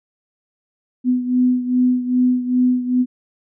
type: beating tone pair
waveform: sine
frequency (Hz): 250 / 252.5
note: B3 / B3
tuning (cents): +21 / +39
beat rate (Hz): 2.5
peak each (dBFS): -15 / -20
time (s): 1.04-3.06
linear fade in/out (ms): 50
effects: none